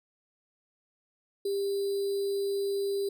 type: tone with sample-and-hold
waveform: sine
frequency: 397.3 Hz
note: G4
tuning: 23 cents sharp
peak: -27 dBFS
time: 1.45-3.09 s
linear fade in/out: 5 ms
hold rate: 4410 Hz
effects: none